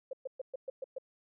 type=tone bursts; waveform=sine; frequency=528 Hz; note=C5; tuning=16 cents sharp; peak=-35 dBFS; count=7; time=0.11-0.984 s; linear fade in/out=5 ms; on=22 ms; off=120 ms; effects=none